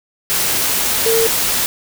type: tone in noise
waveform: sine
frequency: 453.4 Hz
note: A#4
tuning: 48 cents flat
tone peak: -13 dBFS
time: 1.06-1.27 s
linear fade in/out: 0 ms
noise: white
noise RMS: -17 dBFS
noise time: 0.3-1.66 s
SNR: +1 dB
effects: none